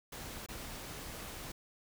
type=noise with dropouts; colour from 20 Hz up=pink; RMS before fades=-45 dBFS; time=0.12-1.52 s; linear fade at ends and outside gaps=5 ms; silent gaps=0.463-0.486 s; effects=none